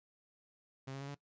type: tone with pitch steps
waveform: sawtooth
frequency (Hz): 133.9 / 136.71 / 139.59 / 142.52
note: C3 / C#3 / C#3 / C#3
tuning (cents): +40 / -24 / +12 / +48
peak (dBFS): -38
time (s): 0.87-1.15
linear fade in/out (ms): 10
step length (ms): 70
effects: noise-tail reverb RT60 0.1 s tail -19 dB re dry + resampled to 16000 Hz